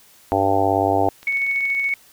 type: harmonic tone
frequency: 98 Hz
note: G2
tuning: in tune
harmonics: 1 / 3 / 4 / 5 / 6 / 7 / 8 / 9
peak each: -27 / -24 / -25 / -25 / -27 / -21 / -21 / -26 dBFS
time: 0.32-1.09 s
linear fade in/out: 0 ms
type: click train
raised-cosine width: 0.2 ms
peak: -23 dBFS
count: 16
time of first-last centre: 1.23-1.938 s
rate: 21.2 Hz
type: tone with tremolo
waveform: sine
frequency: 2217 Hz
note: C#7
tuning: in tune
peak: -17 dBFS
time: 1.27-1.94 s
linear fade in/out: 2 ms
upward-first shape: sine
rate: 14 Hz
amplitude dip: 30%
effects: white hiss -51 dBFS RMS until 2.12 s